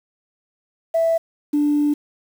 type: tone pair in turn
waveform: sine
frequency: 659.3 / 293.7 Hz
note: E5 / D4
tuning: 0 / 0 cents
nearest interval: octave + major second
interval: 1400 cents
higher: first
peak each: -14 dBFS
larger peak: neither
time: 0.94-1.18 / 1.53-1.94 s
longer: second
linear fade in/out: 10 ms
effects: tanh soft clip ceiling -10 dBFS + 7-bit